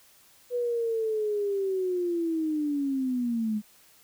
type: linear sweep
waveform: sine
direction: down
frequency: 492.8 to 207.7 Hz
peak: -25 dBFS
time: 0.5-3.62 s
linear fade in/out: 50 ms
effects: white hiss -58 dBFS RMS until 4.03 s